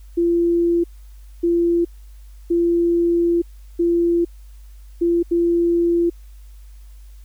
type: tone bursts at uneven times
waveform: sine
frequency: 341.9 Hz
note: F4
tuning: 37 cents flat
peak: -14 dBFS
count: 6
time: 0.17-0.84 / 1.43-1.85 / 2.5-3.42 / 3.79-4.25 / 5.01-5.23 / 5.31-6.1 s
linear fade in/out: 10 ms
effects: added 50 Hz sine -38 dBFS peak until 7.24 s + white hiss -58 dBFS RMS until 7.24 s